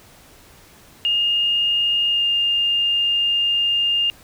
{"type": "tone with pitch glide", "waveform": "sine", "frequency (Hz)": [2834, 2814], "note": ["F7", "F7"], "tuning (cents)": [25, 12], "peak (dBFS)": -16, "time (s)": [1.05, 4.1], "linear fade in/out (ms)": 0, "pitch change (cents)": -13, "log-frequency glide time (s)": [2.1, 2.24], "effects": ["pink hiss -48 dBFS RMS until 4.23 s"]}